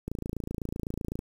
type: click train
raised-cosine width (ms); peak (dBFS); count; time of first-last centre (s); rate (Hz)
3; -20; 32; 0.08-1.191; 27.9
effects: 8-bit